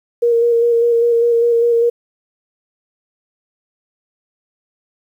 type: tone with vibrato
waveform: sine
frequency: 469 Hz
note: A#4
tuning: 11 cents sharp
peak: -10 dBFS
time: 0.22-1.9 s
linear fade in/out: 10 ms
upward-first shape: square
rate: 5 Hz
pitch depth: 17 cents each way
effects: 8-bit